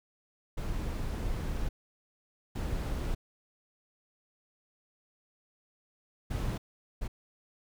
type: noise bursts at uneven times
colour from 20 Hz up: brown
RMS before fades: -33 dBFS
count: 4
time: 0.57-1.69 / 2.55-3.15 / 6.3-6.58 / 7.01-7.08 s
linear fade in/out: 10 ms
effects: none